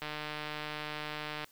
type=click train; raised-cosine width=0.3 ms; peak=-22 dBFS; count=216; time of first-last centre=0.02-1.444 s; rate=151 Hz; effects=white hiss -63 dBFS RMS until 1.51 s